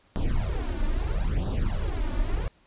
brown noise with flanger, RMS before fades -26 dBFS, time 0.16-2.48 s, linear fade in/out 0 ms, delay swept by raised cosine 0.22 to 3.42 ms, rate 0.76 Hz, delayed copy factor +1, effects pink hiss -62 dBFS RMS until 2.66 s + resampled to 8000 Hz

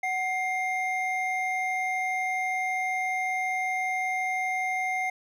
triangle tone pair together, 745.8 / 2112 Hz, F#5 / C7, +14 / +16 cents, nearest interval octave + tritone, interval 1802 cents, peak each -27 dBFS, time 0.03-5.1 s, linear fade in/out 5 ms, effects none

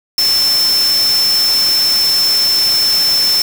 sine tone in noise, 5320 Hz, E8, 15 cents sharp, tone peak -10 dBFS, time 0.18-3.42 s, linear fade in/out 2 ms, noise white, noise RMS -21 dBFS, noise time 0.18-3.42 s, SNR +8 dB, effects none

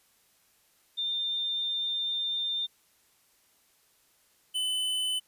sine / square tone pair in turn, 3604 / 3020 Hz, A7 / F#7, +41 / +35 cents, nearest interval minor third, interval 306 cents, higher first, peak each -28 dBFS, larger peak neither, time 0.97-2.67 / 4.54-5.2 s, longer first, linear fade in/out 20 ms, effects white hiss -66 dBFS RMS until 5.27 s + resampled to 32000 Hz

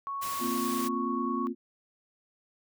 sine tone, 1108.7 Hz, C#6, in tune, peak -32 dBFS, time 0.07-1.47 s, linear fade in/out 0 ms
white noise, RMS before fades -38 dBFS, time 0.21-0.89 s, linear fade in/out 20 ms
sine chord, Bb suspended second, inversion none, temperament equal with one note detuned, 233.1 / 262.4 / 349.2 Hz, Bb3 / C4 / F4, 0 / +5 / 0 cents, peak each -33 / -33 / -35 dBFS, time 0.39-1.55 s, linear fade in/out 50 ms
effects none

